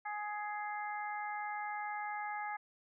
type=harmonic tone; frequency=417.7 Hz; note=G#4; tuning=10 cents sharp; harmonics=2 / 3 / 4 / 5; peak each=-39 / -46 / -46 / -46 dBFS; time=0.05-2.57 s; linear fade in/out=10 ms; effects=none